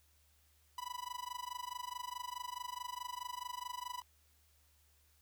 45% pulse tone with amplitude modulation, 988 Hz, B5, in tune, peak -38 dBFS, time 0.78-4.02 s, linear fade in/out 2 ms, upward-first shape sine, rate 24.7 Hz, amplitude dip 95%, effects added 74 Hz sine -70 dBFS peak until 5.21 s + white hiss -72 dBFS RMS until 5.21 s

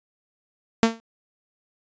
sawtooth tone with exponential decay, 227.1 Hz, A#3, 45 cents flat, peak -7 dBFS, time 0.83-1 s, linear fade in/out 0 ms, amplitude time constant 36 ms, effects resampled to 16000 Hz

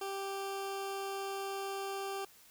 20% pulse tone, 392 Hz, G4, in tune, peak -32 dBFS, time 0.01-2.25 s, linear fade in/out 5 ms, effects white hiss -60 dBFS RMS until 2.5 s

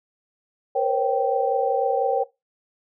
sine tone cluster, 472.9 / 517 / 543 / 780 Hz, A#4 / C5 / C#5 / G5, +25 / -21 / -36 / -9 cents, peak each -24 / -29 / -23 / -23 dBFS, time 0.75-2.24 s, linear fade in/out 10 ms, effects noise-tail reverb RT60 0.2 s tail -19 dB re dry

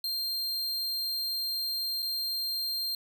45% pulse tone with dropouts, 4186 Hz, C8, in tune, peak -29 dBFS, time 0.04-2.95 s, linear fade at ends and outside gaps 2 ms, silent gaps 2.022-2.026 s, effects none

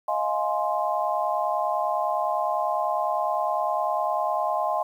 sine chord, F minor seventh, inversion third, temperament just, 628.6 / 698.5 / 838.1 / 1047.7 Hz, Eb5 / F5 / Ab5 / C6, +18 / 0 / +16 / +2 cents, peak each -28 dBFS, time 0.08-4.83 s, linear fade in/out 5 ms, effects 9-bit

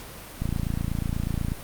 click train, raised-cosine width 5 ms, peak -14 dBFS, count 32, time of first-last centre 0.42-1.519 s, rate 28.2 Hz, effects pink hiss -41 dBFS RMS until 1.63 s + Opus 48 kbps

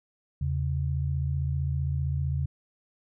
sine tone pair together, 81.3 / 136.73 Hz, E2 / C#3, -23 / -23 cents, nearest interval major sixth, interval 900 cents, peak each -28 dBFS, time 0.41-2.46 s, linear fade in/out 5 ms, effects none

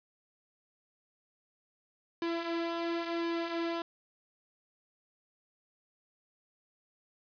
sawtooth tone with flanger, 336.7 Hz, E4, 37 cents sharp, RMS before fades -34 dBFS, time 2.22-3.82 s, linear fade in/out 2 ms, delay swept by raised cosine 1.5 to 5.5 ms, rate 0.95 Hz, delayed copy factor -0.5, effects resampled to 11025 Hz + 9-bit

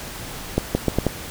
accelerating click train, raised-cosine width 2 ms, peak -4 dBFS, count 5, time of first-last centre 0.58-1.067 s, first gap 170 ms, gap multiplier 0.78, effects pink hiss -34 dBFS RMS until 1.3 s

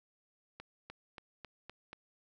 accelerating click train, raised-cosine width 0.3 ms, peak -30 dBFS, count 6, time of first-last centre 0.6-1.93 s, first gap 300 ms, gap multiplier 0.94, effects none

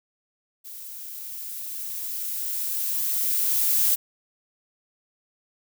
violet noise with level ramp, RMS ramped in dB -40 to -20 dBFS, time 0.64-3.96 s, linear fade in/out 20 ms, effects none

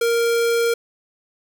square tone, 466.2 Hz, A#4, in tune, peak -17 dBFS, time 0.01-0.74 s, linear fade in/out 5 ms, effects none

